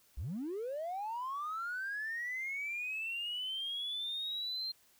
triangle linear sweep, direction up, 46.25 to 4186 Hz, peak -33 dBFS, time 0.17-4.72 s, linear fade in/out 10 ms, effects tanh soft clip ceiling -33 dBFS + white hiss -67 dBFS RMS until 4.99 s

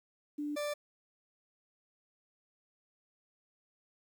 sine / 40% pulse tone pair in turn, 294.4 / 588.8 Hz, D4 / D5, +4 / +4 cents, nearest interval octave, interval 1200 cents, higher second, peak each -34 / -33 dBFS, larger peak second, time 0.38-0.56 / 0.56-0.74 s, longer neither, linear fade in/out 10 ms, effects 11-bit

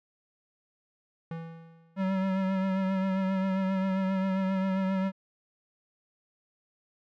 square tone with exponential decay, 164.81 Hz, E3, in tune, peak -33 dBFS, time 1.31-2.19 s, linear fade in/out 2 ms, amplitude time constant 190 ms
square tone with vibrato, 190.6 Hz, G3, 48 cents flat, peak -26 dBFS, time 1.96-5.12 s, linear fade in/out 50 ms, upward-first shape triangle, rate 7.5 Hz, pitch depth 33 cents each way
effects low-pass 2000 Hz 12 dB/octave + MP3 96 kbps

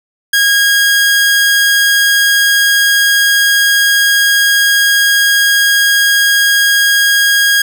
sawtooth tone, 1635 Hz, G#6, 28 cents flat, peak -4 dBFS, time 0.33-7.62 s, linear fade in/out 5 ms, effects none

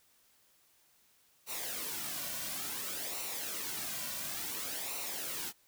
white noise with flanger, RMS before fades -39 dBFS, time 1.46-5.53 s, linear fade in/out 50 ms, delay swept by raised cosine 0.6 to 2.4 ms, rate 0.57 Hz, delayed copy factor -0.6, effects white hiss -68 dBFS RMS until 5.67 s

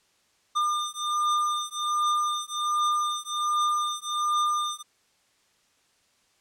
square beating tone pair, 1204 / 1205.3 Hz, D6 / D6, +43 / +45 cents, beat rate 1.3 Hz, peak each -28 dBFS, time 0.55-4.83 s, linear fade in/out 20 ms, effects white hiss -66 dBFS RMS until 6.4 s + low-pass 8000 Hz 12 dB/octave

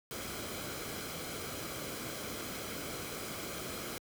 pink noise with comb filter, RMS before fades -41 dBFS, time 0.11-3.98 s, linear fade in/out 0 ms, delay 1.1 ms, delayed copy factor -0.5, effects high-pass 60 Hz 12 dB/octave

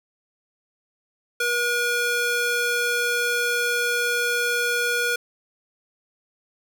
square tone with high-pass filter, 480.5 Hz, B4, 48 cents flat, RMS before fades -23 dBFS, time 1.4-5.16 s, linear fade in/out 5 ms, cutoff 970 Hz, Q 1.9, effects none

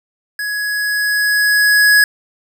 square tone with level ramp, 1675 Hz, G#6, 14 cents sharp, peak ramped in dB -20 to -7 dBFS, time 0.39-2.04 s, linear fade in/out 2 ms, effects none

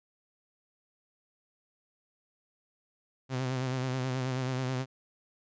sawtooth tone with vibrato, 129.2 Hz, C3, 21 cents flat, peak -26 dBFS, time 3.29-4.86 s, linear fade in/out 50 ms, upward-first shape sine, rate 9.3 Hz, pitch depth 47 cents each way, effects resampled to 16000 Hz

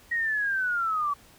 sine linear sweep, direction down, 1900 to 1128 Hz, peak -24 dBFS, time 0.11-1.14 s, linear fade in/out 10 ms, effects pink hiss -55 dBFS RMS until 1.38 s

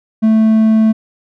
triangle tone, 220 Hz, A3, in tune, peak -5 dBFS, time 0.22-0.93 s, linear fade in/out 20 ms, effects none

